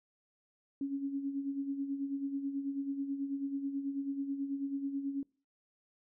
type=tone with tremolo; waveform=sine; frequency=277.2 Hz; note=C#4; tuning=in tune; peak=-31 dBFS; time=0.81-5.23 s; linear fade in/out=2 ms; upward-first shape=sine; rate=9.2 Hz; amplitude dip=60%; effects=noise-tail reverb RT60 0.4 s tail -24 dB re dry